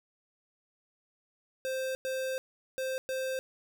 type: tone bursts at uneven times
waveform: square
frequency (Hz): 523.3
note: C5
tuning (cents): 0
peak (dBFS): -32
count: 4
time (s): 1.65-1.95 / 2.05-2.38 / 2.78-2.98 / 3.09-3.39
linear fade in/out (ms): 0
effects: none